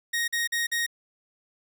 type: tone bursts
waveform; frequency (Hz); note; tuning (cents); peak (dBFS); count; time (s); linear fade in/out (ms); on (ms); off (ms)
sawtooth; 1870; A#6; +5; -21; 4; 0.13-0.865; 10; 150; 45
effects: none